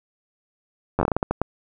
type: slowing click train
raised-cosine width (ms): 1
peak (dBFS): -6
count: 11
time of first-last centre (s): 0.99-1.416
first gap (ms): 10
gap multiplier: 1.3
effects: none

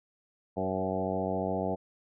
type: harmonic tone with a mistuned harmonic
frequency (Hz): 94.3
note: F#2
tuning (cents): +33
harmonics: 1 / 2 / 3 / 4 / 5 / 6 / 7 / 8 / 9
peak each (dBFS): -40 / -35 / -38 / -38 / -36 / -38 / -35 / -38 / -41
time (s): 0.56-1.76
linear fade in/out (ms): 20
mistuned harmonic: 6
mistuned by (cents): -17
effects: none

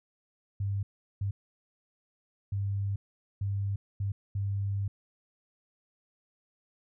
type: tone bursts at uneven times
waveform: sine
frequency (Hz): 99.5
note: G2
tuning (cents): +26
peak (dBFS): -28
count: 6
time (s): 0.6-0.83 / 1.21-1.31 / 2.52-2.96 / 3.41-3.76 / 4-4.12 / 4.35-4.88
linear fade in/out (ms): 5
effects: none

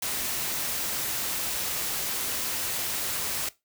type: noise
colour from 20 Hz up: white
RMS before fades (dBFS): -30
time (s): 0.02-3.49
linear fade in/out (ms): 5
effects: noise-tail reverb RT60 0.2 s tail -18 dB re dry

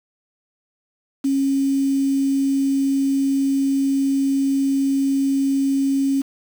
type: tone with quantisation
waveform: sine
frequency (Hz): 273.3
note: C#4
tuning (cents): -24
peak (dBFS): -16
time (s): 1.24-6.22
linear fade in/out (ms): 10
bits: 6
effects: none

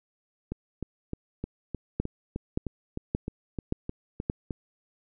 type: two click trains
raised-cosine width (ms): 3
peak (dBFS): -13 / -19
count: 5 / 14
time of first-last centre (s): 2-4.299 / 0.52-4.508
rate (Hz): 1.74 / 3.26
effects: none

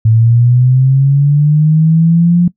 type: linear sweep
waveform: sine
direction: up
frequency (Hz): 109.9 to 176.7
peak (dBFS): -5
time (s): 0.05-2.48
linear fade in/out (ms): 5
effects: noise-tail reverb RT60 0.1 s tail -20 dB re dry

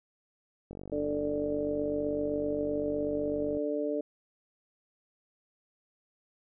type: click train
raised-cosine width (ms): 2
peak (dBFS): -29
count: 138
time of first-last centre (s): 0.71-3.57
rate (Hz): 47.9
type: harmonic tone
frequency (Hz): 147.4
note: D3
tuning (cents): +7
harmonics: 2 / 3 / 4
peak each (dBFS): -33 / -33 / -33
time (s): 0.92-4.01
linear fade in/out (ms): 5
effects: none

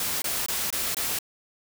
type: noise bursts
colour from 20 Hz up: white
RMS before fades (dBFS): -28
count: 5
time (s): 0-1.188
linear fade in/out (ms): 2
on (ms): 220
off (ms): 22
effects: none

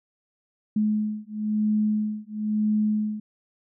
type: beating tone pair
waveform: sine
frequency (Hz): 212.4 / 213.4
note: G#3 / G#3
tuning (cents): +39 / +47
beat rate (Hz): 1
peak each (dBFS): -25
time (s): 0.76-3.2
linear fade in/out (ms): 5
effects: none

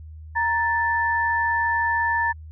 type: tone pair together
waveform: sine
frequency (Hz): 933 / 1761.3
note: A#5 / A6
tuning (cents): +1 / +1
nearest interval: major seventh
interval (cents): 1100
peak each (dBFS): -22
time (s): 0.35-2.33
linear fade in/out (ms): 20
effects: added 78 Hz sine -37 dBFS peak until 2.51 s

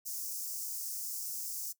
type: high-pass noise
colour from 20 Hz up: white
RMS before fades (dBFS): -39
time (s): 0.05-1.73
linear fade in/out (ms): 20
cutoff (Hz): 5200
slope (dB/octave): 48
effects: noise-tail reverb RT60 0.1 s tail -19 dB re dry

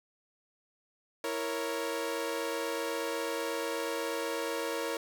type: chord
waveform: sawtooth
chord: A# diminished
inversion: second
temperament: equal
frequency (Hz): 329.6 / 466.2 / 554.4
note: E4 / A#4 / C#5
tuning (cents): 0 / 0 / 0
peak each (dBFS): -35 / -31 / -33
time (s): 1.24-4.97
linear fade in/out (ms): 2
effects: none

